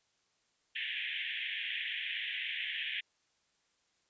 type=band-pass noise; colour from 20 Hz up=white; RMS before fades=-38 dBFS; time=0.75-3.01 s; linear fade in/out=10 ms; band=1700 to 3400 Hz; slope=96 dB/octave; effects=white hiss -75 dBFS RMS until 4.09 s + resampled to 16000 Hz